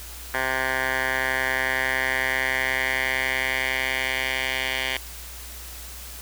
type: tone with band-pass filter sweep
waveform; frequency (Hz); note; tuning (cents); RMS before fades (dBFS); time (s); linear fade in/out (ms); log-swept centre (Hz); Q
10% pulse; 130.81; C3; 0; -25; 0.34-4.97; 2; 1500 to 2600; 3
effects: added 60 Hz sine -40 dBFS peak until 6.21 s + white hiss -40 dBFS RMS until 6.21 s